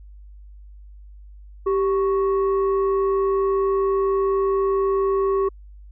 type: tone pair together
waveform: sine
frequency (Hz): 390.8 / 1108.1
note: G4 / C#6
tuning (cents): -5 / -1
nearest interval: octave + tritone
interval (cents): 1804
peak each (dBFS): -17 / -25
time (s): 1.66-5.49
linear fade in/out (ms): 10
effects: tanh soft clip ceiling -12 dBFS + added 50 Hz sine -40 dBFS peak until 5.91 s